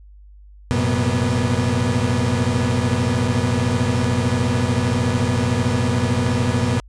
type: tone cluster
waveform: 35% pulse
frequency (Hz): 92.4 / 114 / 127.5 / 243.7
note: F#2 / A#2 / C3 / B3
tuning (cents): -2 / -38 / -44 / -23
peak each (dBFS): -21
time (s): 0.71-6.8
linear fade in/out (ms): 0
effects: added 50 Hz sine -41 dBFS peak until 6.88 s + resampled to 22050 Hz